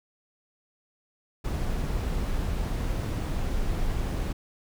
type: noise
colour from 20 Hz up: brown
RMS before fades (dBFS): -28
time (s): 1.44-4.33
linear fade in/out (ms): 10
effects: none